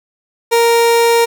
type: tone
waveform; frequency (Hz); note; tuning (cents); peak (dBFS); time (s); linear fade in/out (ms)
30% pulse; 466.2; A#4; 0; -6; 0.51-1.26; 20
effects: none